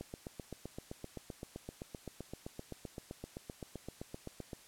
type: click train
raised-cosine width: 2 ms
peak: -29 dBFS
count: 36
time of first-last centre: 0.01-4.532 s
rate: 7.74 Hz
effects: white hiss -59 dBFS RMS until 4.67 s + low-pass 11000 Hz 12 dB/octave